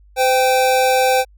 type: tone pair together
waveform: square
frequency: 512.7 / 784 Hz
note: C5 / G5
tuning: -35 / 0 cents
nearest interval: perfect fifth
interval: 735 cents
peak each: -16 dBFS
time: 0.16-1.25 s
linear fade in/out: 50 ms
effects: added 50 Hz sine -45 dBFS peak until 1.37 s

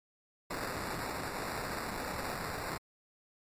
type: noise with sample-and-hold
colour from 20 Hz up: white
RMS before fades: -38 dBFS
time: 0.5-2.78 s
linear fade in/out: 10 ms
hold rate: 3150 Hz
effects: MP3 64 kbps

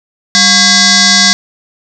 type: tone with frequency modulation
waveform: sine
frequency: 196.1 Hz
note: G3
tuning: 1 cent sharp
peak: -4 dBFS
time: 0.35-1.33 s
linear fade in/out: 0 ms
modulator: 910 Hz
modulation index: 6.5
effects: none

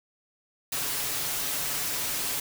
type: noise with comb filter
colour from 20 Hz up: white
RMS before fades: -30 dBFS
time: 0.72-2.4 s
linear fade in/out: 5 ms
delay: 7 ms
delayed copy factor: +0.5
effects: none

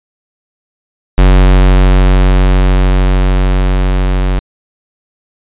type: tone with level ramp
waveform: square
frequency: 46.54 Hz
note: F#1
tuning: 11 cents sharp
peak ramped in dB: -3 to -10 dBFS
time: 1.18-4.39 s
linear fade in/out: 0 ms
effects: resampled to 8000 Hz

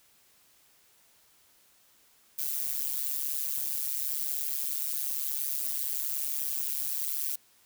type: noise with amplitude modulation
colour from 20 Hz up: violet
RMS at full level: -28 dBFS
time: 2.38-7.36 s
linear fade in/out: 10 ms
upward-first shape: sine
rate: 141 Hz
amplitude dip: 95%
effects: white hiss -63 dBFS RMS until 7.65 s

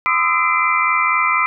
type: tone cluster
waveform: sine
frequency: 1022 / 1229 / 1313 / 2050 / 2360 Hz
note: C6 / D#6 / E6 / C7 / D7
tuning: -41 / -22 / -7 / -36 / +8 cents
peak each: -20 dBFS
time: 0.06-1.46 s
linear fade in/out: 0 ms
effects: none

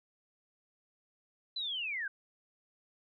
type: linear sweep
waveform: sine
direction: down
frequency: 4068 to 1514 Hz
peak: -34 dBFS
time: 1.56-2.08 s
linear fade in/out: 5 ms
effects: none

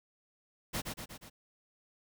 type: noise with echo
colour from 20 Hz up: pink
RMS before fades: -35 dBFS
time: 0.73-0.82 s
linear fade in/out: 20 ms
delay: 120 ms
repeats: 4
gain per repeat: -4 dB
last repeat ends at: 1.3 s
effects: none

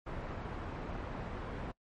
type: low-pass noise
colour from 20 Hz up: pink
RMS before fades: -41 dBFS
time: 0.06-1.72 s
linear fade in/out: 10 ms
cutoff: 1400 Hz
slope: 12 dB/octave
effects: noise-tail reverb RT60 0.1 s tail -23 dB re dry + MP3 48 kbps

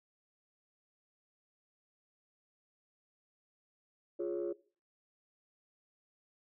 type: chord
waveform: sine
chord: Db major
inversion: first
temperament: equal with one note detuned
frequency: 349.2 / 415.3 / 556 Hz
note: F4 / Ab4 / Db5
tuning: 0 / 0 / +5 cents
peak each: -35 / -38 / -40 dBFS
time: 4.19-4.53 s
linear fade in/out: 10 ms
effects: noise-tail reverb RT60 0.4 s tail -19 dB re dry + tanh soft clip ceiling -28 dBFS

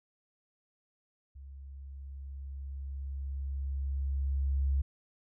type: tone with level ramp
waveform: sine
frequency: 68.4 Hz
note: C#2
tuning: 23 cents flat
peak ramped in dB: -45 to -25 dBFS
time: 1.35-4.82 s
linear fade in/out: 10 ms
effects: none

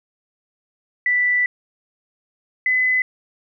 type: tone pair in turn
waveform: sine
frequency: 1975.5 / 2016 Hz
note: B6 / B6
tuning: 0 / +35 cents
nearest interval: unison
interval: 35 cents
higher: second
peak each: -15 dBFS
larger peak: neither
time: 1.06-1.46 / 2.66-3.02 s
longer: first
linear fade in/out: 2 ms
effects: none

